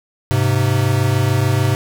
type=tone pair together; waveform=square; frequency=103.18 / 130 Hz; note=G#2 / C3; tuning=-11 / -11 cents; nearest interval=major third; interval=400 cents; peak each=-17 dBFS; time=0.31-1.75 s; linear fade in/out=0 ms; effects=none